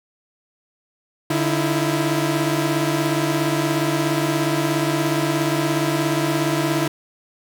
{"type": "tone cluster", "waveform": "sawtooth", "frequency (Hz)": [146.3, 320.2, 337.2], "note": ["D3", "D#4", "E4"], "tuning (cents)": [-6, 50, 39], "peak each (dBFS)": -19, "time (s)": [1.3, 6.88], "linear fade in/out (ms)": 5, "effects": []}